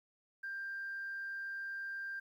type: tone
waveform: sine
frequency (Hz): 1587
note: G6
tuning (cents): +21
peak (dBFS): -38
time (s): 0.43-2.2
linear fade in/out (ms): 10
effects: tanh soft clip ceiling -35 dBFS + 12-bit